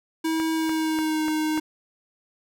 square tone with pitch glide, 321.7 to 310.4 Hz, E4 to D#4, -42 to -4 cents, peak -23 dBFS, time 0.24-1.6 s, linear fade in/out 10 ms, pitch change -62 cents, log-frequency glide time 0.53-1.25 s
click train, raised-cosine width 0.5 ms, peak -19 dBFS, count 5, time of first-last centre 0.4-1.576 s, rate 3.4 Hz
effects none

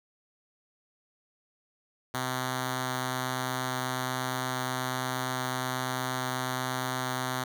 5% pulse tone with notch filter, 128.4 Hz, C3, 32 cents flat, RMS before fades -32 dBFS, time 2.14-7.44 s, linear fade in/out 5 ms, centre 460 Hz, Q 1.6, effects none

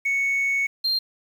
sine tone pair in turn, 2217 / 4185 Hz, C#7 / C8, 0 / 0 cents, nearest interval major seventh, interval 1100 cents, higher second, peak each -18 dBFS, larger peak neither, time 0.05-0.67 / 0.84-0.99 s, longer first, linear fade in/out 10 ms, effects tanh soft clip ceiling -18 dBFS + 8-bit

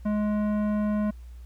sine tone with tanh clipping, 210 Hz, G#3, 19 cents sharp, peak -25 dBFS, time 0.05-1.11 s, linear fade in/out 10 ms, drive 14 dB, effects added 60 Hz sine -40 dBFS peak until 1.45 s + pink hiss -63 dBFS RMS until 1.45 s

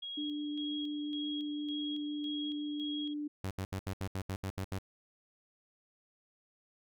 sine tone with tremolo, 3295 Hz, G#7, 14 cents flat, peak -39 dBFS, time 0.02-3.14 s, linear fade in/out 10 ms, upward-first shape square, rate 1.8 Hz, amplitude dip 60%
sine tone, 295.8 Hz, D4, 13 cents sharp, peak -35 dBFS, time 0.17-3.28 s, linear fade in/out 10 ms
sawtooth tone bursts, 95.3 Hz, G2, 48 cents flat, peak -31 dBFS, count 10, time 3.44-4.785 s, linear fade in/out 0 ms, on 67 ms, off 75 ms
effects none

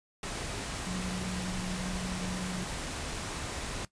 sine tone in noise, 183.2 Hz, F#3, 17 cents flat, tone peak -34 dBFS, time 0.87-2.64 s, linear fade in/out 2 ms, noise pink, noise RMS -37 dBFS, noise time 0.23-3.85 s, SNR 0 dB, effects noise-tail reverb RT60 0.1 s tail -17 dB re dry + resampled to 22050 Hz

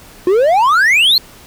triangle exponential sweep, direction up, 346.8 to 4367 Hz, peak -6 dBFS, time 0.27-1.18 s, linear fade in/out 2 ms, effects pink hiss -40 dBFS RMS until 1.46 s

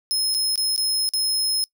sawtooth tone with dropouts, 5160 Hz, E8, 38 cents flat, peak -17 dBFS, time 0.11-1.64 s, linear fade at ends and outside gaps 0 ms, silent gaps 0.342-0.347 / 0.557-0.577 / 0.762-0.778 / 1.09-1.136 s, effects noise-tail reverb RT60 0.1 s tail -25 dB re dry

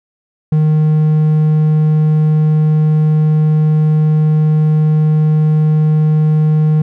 triangle tone, 154.2 Hz, D#3, 15 cents flat, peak -6 dBFS, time 0.52-6.82 s, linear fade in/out 5 ms, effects none

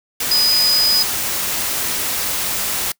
sine tone in noise, 4978 Hz, D#8, in tune, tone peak -12 dBFS, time 0.31-1.03 s, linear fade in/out 5 ms, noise white, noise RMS -21 dBFS, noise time 0.2-2.92 s, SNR +6 dB, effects noise-tail reverb RT60 0.1 s tail -23 dB re dry

